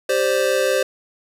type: chord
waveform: square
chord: G suspended fourth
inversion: none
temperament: just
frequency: 392 / 522.7 / 588 Hz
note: G4 / C5 / D5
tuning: 0 / -2 / +2 cents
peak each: -24 / -19 / -24 dBFS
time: 0.09-0.83 s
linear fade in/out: 5 ms
effects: resampled to 32000 Hz + 8-bit